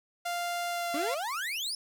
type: tone with pitch glide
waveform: sawtooth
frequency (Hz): 697 to 688.2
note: F5 to F5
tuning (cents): -4 to -26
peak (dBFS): -27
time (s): 0.25-1.15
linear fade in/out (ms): 10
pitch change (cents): -22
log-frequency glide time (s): 0.69-0.97
type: exponential sweep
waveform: 35% pulse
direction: up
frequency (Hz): 270.8 to 5360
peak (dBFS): -30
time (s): 0.94-1.75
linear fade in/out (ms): 2
effects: 10-bit